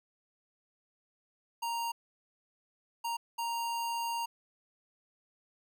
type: tone bursts at uneven times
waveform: square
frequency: 932.3 Hz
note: A#5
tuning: in tune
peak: -33 dBFS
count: 3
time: 1.62-1.92 / 3.04-3.17 / 3.38-4.26 s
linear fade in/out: 10 ms
effects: none